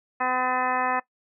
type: harmonic tone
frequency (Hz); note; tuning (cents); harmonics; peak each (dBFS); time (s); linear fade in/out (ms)
254; B3; +49; 1 / 2 / 3 / 4 / 5 / 6 / 7 / 8 / 10; -36 / -34 / -27 / -28 / -30 / -39 / -31 / -36 / -38; 0.2-1; 10
effects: noise-tail reverb RT60 0.1 s tail -19 dB re dry